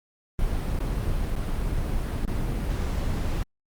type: noise with dropouts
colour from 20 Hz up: brown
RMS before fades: -26 dBFS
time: 0.39-3.43 s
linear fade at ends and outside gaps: 1 ms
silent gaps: 0.79-0.803 / 1.355-1.362 / 2.251-2.277 s
effects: Opus 32 kbps